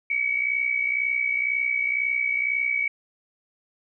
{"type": "tone pair together", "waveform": "sine", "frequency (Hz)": [2217, 2279], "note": ["C#7", "C#7"], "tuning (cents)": [0, 47], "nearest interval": "unison", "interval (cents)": 47, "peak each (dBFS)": [-27, -23], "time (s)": [0.1, 2.88], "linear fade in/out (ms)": 5, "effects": []}